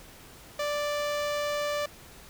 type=tone with notch filter; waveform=sawtooth; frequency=587.3 Hz; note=D5; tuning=in tune; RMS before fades=-30 dBFS; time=0.59-1.86 s; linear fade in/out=5 ms; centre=11000 Hz; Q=0.89; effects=pink hiss -50 dBFS RMS until 2.29 s